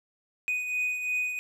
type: beating tone pair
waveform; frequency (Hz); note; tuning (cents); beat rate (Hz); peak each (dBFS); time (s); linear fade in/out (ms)
triangle; 2489 / 2491.9; D#7 / D#7; 0 / +2; 2.9; -26 / -35; 0.48-1.39; 0
effects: none